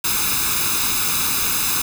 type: noise with comb filter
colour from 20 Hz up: white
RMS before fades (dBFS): -20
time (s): 0.04-1.82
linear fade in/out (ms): 5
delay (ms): 0.79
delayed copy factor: +0.75
effects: none